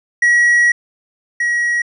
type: tone pair in turn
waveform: triangle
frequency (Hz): 1915 / 1907.7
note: A#6 / A#6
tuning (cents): +46 / +40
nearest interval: unison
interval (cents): 6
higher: first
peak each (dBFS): -7 / -12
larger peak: first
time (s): 0.22-0.72 / 1.4-1.82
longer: first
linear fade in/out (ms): 5
effects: resampled to 24000 Hz